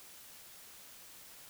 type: silence
effects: white hiss -54 dBFS RMS until 1.49 s